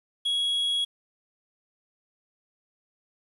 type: tone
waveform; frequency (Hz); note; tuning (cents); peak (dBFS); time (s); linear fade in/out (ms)
triangle; 3326; G#7; +2; -22; 0.25-0.85; 10
effects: resampled to 32000 Hz + 9-bit